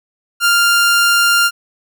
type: tone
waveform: sawtooth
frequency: 1396.9 Hz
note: F6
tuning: in tune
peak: -6 dBFS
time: 0.4-1.51 s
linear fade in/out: 50 ms
effects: none